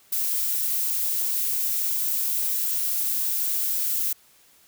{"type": "noise", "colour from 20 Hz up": "violet", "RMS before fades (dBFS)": -25, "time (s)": [0.12, 4.13], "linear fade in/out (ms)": 5, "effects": ["white hiss -57 dBFS RMS until 4.67 s"]}